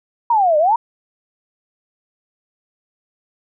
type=exponential two-way sweep; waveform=sine; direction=down then up; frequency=970 to 587.3 to 970 Hz; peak=-11 dBFS; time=0.3-0.76 s; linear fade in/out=5 ms; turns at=0.58 s; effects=none